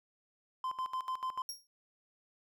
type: tone with tremolo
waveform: triangle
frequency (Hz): 1033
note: C6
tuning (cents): -22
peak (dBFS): -31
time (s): 0.64-1.42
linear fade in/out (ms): 2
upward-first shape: square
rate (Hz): 6.8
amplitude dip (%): 80
type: tone with exponential decay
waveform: sawtooth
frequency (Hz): 5588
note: F8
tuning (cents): 0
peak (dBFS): -33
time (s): 1.49-1.67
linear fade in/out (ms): 1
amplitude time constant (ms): 38
effects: none